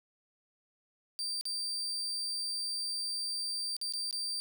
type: tone with dropouts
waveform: 35% pulse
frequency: 4678 Hz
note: D8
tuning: 8 cents flat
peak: -32 dBFS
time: 1.19-4.4 s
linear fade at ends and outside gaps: 0 ms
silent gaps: 1.411-1.454 / 3.766-3.814 / 3.924-3.936 / 4.11-4.127 s
effects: none